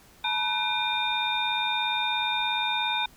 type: tone cluster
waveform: sine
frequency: 861 / 958 / 1509 / 2406 / 3649 Hz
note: A5 / A#5 / F#6 / D7 / A#7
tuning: -38 / +47 / +34 / +41 / -38 cents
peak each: -31 / -32 / -35 / -31 / -28 dBFS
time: 0.24-3.06 s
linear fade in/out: 5 ms
effects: pink hiss -55 dBFS RMS until 3.16 s